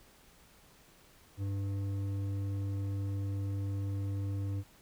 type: tone with hard clipping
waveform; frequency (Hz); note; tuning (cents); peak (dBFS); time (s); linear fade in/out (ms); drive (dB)
sine; 98.8; G2; +14; -34; 1.37-4.64; 50; 8
effects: pink hiss -61 dBFS RMS until 4.81 s